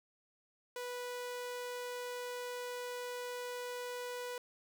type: tone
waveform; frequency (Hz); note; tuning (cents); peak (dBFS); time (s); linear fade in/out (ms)
sawtooth; 491.8; B4; -7; -36; 0.76-4.38; 2
effects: none